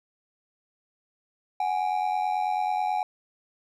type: ring-modulated tone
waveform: triangle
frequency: 786 Hz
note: G5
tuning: 4 cents sharp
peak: -19 dBFS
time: 1.6-3.03 s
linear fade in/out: 2 ms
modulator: 44.6 Hz
effects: none